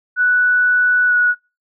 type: tone with pitch glide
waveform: sine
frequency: 1480 to 1463.8 Hz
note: F#6 to F#6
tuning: 0 to -19 cents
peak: -11 dBFS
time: 0.16-1.35 s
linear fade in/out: 50 ms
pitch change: -19 cents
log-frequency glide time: 1.07-1.13 s
effects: noise-tail reverb RT60 0.3 s tail -26 dB re dry